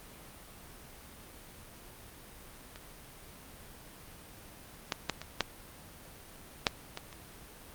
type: clicks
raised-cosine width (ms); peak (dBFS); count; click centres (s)
0.2; -29 / -12 / -11 / -22 / -9 / -6 / -20 / -29; 8; 2.759 / 4.922 / 5.097 / 5.216 / 5.407 / 6.668 / 6.974 / 7.128
effects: pink hiss -51 dBFS RMS until 7.74 s + Opus 32 kbps